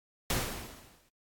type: noise with exponential decay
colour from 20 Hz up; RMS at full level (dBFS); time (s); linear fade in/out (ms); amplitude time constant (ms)
pink; -28; 0.3-1.09; 1; 170
effects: noise-tail reverb RT60 0.1 s tail -25 dB re dry + AAC 64 kbps